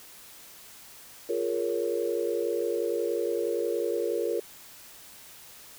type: chord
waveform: sine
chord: Bb minor seventh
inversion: second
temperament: equal with one note detuned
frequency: 349.2 / 415.3 / 466.2 / 556.6 Hz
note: F4 / Ab4 / Bb4 / Db5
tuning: 0 / 0 / 0 / +7 cents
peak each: -32 / -32 / -29 / -34 dBFS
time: 1.29-4.4 s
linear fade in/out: 5 ms
effects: white hiss -49 dBFS RMS until 5.78 s